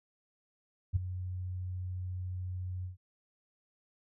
sine tone with ADSR envelope, 91.4 Hz, F#2, 21 cents flat, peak -22 dBFS, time 0.93-2.97 s, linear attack 31 ms, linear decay 11 ms, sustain -13 dB, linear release 130 ms, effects none

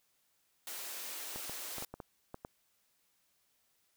white high-pass noise, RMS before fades -43 dBFS, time 0.67-1.85 s, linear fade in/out 2 ms, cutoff 300 Hz, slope 24 dB/octave
clicks, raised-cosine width 1 ms, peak -29 dBFS, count 8, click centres 1.36 / 1.496 / 1.783 / 1.824 / 1.94 / 2.002 / 2.344 / 2.449 s
effects white hiss -75 dBFS RMS until 3.96 s

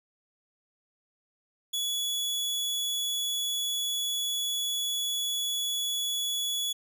sawtooth tone, 3395 Hz, G#7, 37 cents sharp, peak -25 dBFS, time 1.73-6.73 s, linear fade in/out 10 ms, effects none

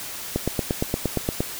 click train, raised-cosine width 2 ms, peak -8 dBFS, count 10, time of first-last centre 0.36-1.405 s, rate 8.61 Hz, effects white hiss -34 dBFS RMS until 1.59 s

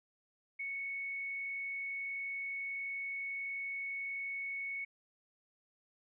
sine tone with frequency modulation, 2215 Hz, C#7, 2 cents flat, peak -37 dBFS, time 0.59-4.85 s, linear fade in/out 10 ms, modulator 48.5 Hz, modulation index 0.3, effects none

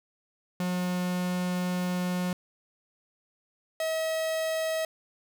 45% pulse tone pair in turn, 180.2 / 640.8 Hz, F#3 / E5, -45 / -49 cents, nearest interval octave + minor seventh, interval 2196 cents, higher second, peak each -27 dBFS, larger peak neither, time 0.6-2.33 / 3.8-4.85 s, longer first, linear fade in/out 2 ms, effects none

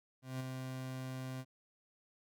30% pulse tone with ADSR envelope, 130 Hz, C3, 11 cents flat, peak -34 dBFS, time 0.22-1.45 s, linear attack 180 ms, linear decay 14 ms, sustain -4 dB, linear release 52 ms, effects none

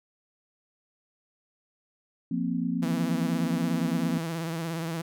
sine chord, F suspended fourth, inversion none, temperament equal, 174.61 / 233.1 / 261.6 Hz, F3 / Bb3 / C4, 0 / 0 / 0 cents, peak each -30 dBFS, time 2.31-4.18 s, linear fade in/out 5 ms
sawtooth tone with vibrato, 164.81 Hz, E3, in tune, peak -26 dBFS, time 2.82-5.02 s, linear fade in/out 10 ms, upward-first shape sine, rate 17 Hz, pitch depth 53 cents each way
effects none

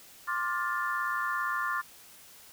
sine chord, D minor seventh, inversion third, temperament just, 1057.2 / 1174.7 / 1409.6 / 1762 Hz, C6 / D6 / F6 / A6, +18 / 0 / +16 / +2 cents, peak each -34 dBFS, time 0.27-1.82 s, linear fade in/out 20 ms, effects white hiss -53 dBFS RMS until 2.52 s

